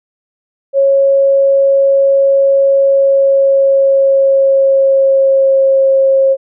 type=tone with pitch glide; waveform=sine; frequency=549 to 538.9 Hz; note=C#5 to C#5; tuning=-17 to -49 cents; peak=-6 dBFS; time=0.73-6.37 s; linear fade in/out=50 ms; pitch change=-32 cents; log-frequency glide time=2.83-5.88 s; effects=none